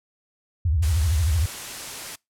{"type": "tone with vibrato", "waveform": "sine", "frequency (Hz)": 80, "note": "D#2", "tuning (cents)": 49, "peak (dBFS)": -18, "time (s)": [0.65, 1.46], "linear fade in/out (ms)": 5, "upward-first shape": "triangle", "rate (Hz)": 13, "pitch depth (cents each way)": 290}
{"type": "noise", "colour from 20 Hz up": "white", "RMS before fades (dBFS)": -34, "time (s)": [0.82, 2.16], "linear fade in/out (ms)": 10}
{"effects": ["noise-tail reverb RT60 0.2 s tail -25 dB re dry", "low-pass 11000 Hz 12 dB/octave"]}